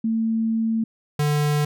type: tone pair in turn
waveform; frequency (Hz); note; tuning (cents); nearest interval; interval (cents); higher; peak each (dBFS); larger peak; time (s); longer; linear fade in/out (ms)
sine / square; 224.4 / 148.01; A3 / D3; +34 / +14; perfect fifth; 720; first; -19; neither; 0.04-0.84 / 1.19-1.65; first; 5
effects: none